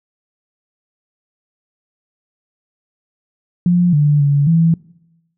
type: tone with pitch steps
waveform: sine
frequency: 176.3 / 147.1 / 142.8 / 165 Hz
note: F3 / D3 / D3 / E3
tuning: +17 / +3 / -48 / +2 cents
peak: -9 dBFS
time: 3.66-4.74 s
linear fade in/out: 2 ms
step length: 270 ms
effects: noise-tail reverb RT60 0.9 s tail -22 dB re dry